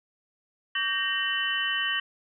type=tone cluster; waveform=sine; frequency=1138 / 1568 / 1858 / 2729 / 3009 Hz; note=C#6 / G6 / A#6 / F7 / F#7; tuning=+45 / 0 / -6 / -41 / +28 cents; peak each=-36 / -33 / -29 / -35 / -29 dBFS; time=0.75-2 s; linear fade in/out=5 ms; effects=none